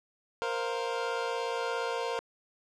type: chord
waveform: 25% pulse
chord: Bb suspended second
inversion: none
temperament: equal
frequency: 466.2 / 523.3 / 698.5 Hz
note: Bb4 / C5 / F5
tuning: 0 / 0 / 0 cents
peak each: -29 / -32 / -35 dBFS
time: 0.42-2.19 s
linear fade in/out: 0 ms
effects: low-pass 5000 Hz 12 dB/octave